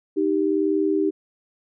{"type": "tone pair together", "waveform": "sine", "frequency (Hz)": [310.8, 391.6], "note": ["D#4", "G4"], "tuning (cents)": [-2, -2], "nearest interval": "major third", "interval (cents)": 400, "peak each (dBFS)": -21, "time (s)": [0.16, 1.11], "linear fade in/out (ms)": 20, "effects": []}